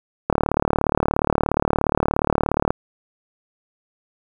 click train, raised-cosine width 1 ms, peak -3 dBFS, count 90, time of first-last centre 0.3-2.705 s, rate 37 Hz, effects 7-bit

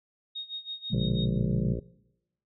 sine tone with tremolo, 3729 Hz, A#7, in tune, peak -32 dBFS, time 0.35-1.26 s, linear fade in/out 10 ms, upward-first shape sine, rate 6.1 Hz, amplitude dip 85%
sine chord, B diminished seventh, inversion none, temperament equal, 123.47 / 146.83 / 174.61 / 207.7 Hz, B2 / D3 / F3 / Ab3, 0 / 0 / 0 / 0 cents, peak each -31 dBFS, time 0.9-1.75 s, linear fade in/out 20 ms
harmonic tone, 58.27 Hz, A#1, in tune, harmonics 1 / 2 / 3 / 4 / 5 / 6 / 7 / 8 / 9 / 10, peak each -35 / -37 / -44 / -42 / -45 / -41 / -41 / -45 / -43 / -49 dBFS, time 0.93-1.8 s, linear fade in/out 5 ms
effects noise-tail reverb RT60 0.9 s tail -21 dB re dry

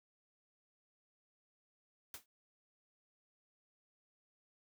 white noise with exponential decay, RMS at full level -43 dBFS, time 2.14-2.26 s, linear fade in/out 2 ms, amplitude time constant 24 ms, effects none

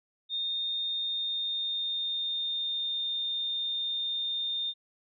sine tone with pitch glide, 3659 to 3632 Hz, A#7 to A#7, -33 to -46 cents, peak -29 dBFS, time 0.29-4.74 s, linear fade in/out 50 ms, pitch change -13 cents, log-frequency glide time 0.87-3.11 s, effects none

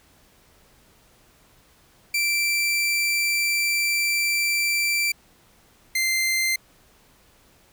sawtooth tone pair in turn, 2344 / 2084 Hz, D7 / C7, -4 / -7 cents, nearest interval major second, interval 203 cents, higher first, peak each -17 dBFS, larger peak neither, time 2.14-5.12 / 5.95-6.56 s, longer first, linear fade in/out 5 ms, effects pink hiss -57 dBFS RMS until 7.72 s

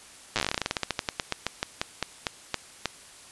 slowing click train, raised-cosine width 0.2 ms, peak -8 dBFS, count 30, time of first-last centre 0.36-2.857 s, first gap 8 ms, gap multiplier 1.14, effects white hiss -49 dBFS RMS until 3.31 s + resampled to 24000 Hz

